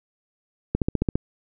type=click train; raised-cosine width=3 ms; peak=-8 dBFS; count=7; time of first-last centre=0.75-1.155 s; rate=14.8 Hz; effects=none